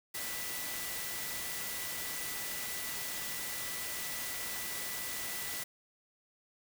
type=tone in noise; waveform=sine; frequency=1975.5 Hz; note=B6; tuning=in tune; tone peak=-46 dBFS; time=0.14-5.64 s; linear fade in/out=10 ms; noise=white; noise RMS=-39 dBFS; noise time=0.14-5.64 s; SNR=-10 dB; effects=none